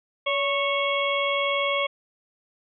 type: harmonic tone with a mistuned harmonic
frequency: 551 Hz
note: C#5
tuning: 11 cents flat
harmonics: 1 / 2 / 4 / 5 / 6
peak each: -26 / -28 / -27 / -34 / -30 dBFS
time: 0.26-1.87 s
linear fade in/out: 10 ms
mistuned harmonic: 1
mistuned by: +45 cents
effects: none